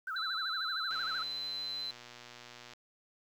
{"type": "tone with vibrato", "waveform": "sine", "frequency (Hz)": 1418, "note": "F6", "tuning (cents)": 26, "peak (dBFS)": -35, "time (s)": [0.07, 1.23], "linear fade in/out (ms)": 5, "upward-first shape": "sine", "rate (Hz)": 13, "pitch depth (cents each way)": 190}
{"type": "tone with pitch glide", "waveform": "sine", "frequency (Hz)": [3991, 4047], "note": ["B7", "B7"], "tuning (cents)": [17, 42], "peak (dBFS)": -36, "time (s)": [0.16, 1.91], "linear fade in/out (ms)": 5, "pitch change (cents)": 25, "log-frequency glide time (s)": [0.34, 1.47]}
{"type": "click train", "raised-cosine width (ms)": 0.2, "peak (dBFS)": -32, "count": 220, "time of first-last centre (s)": [0.91, 2.735], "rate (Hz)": 120}
{"effects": ["10-bit"]}